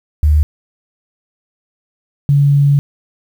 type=tone pair in turn; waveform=sine; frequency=75.3 / 142.15 Hz; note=D2 / C#3; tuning=+44 / +44 cents; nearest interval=major seventh; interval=1100 cents; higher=second; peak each=-7 dBFS; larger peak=neither; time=0.23-0.43 / 2.29-2.79 s; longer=second; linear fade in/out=0 ms; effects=7-bit